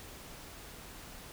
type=silence; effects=pink hiss -49 dBFS RMS until 1.32 s